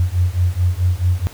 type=beating tone pair; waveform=sine; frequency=87.31 / 91.91 Hz; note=F2 / F#2; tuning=0 / -11 cents; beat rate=4.6 Hz; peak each=-17 dBFS; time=0-1.27 s; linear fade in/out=0 ms; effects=pink hiss -40 dBFS RMS until 1.33 s